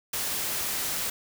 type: noise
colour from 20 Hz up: white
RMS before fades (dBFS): -30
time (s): 0.13-1.1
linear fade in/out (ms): 5
effects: none